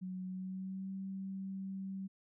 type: tone with pitch glide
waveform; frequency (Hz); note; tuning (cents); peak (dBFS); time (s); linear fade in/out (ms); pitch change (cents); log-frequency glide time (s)
sine; 185 to 192.52; F#3 to G3; 0 to -31; -39; 0.01-2.08; 20; +69; 0.26-0.93
effects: none